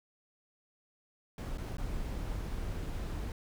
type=noise with dropouts; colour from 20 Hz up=brown; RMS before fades=-37 dBFS; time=1.38-3.32 s; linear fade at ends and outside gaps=2 ms; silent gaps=1.575-1.581 / 1.77-1.782 s; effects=none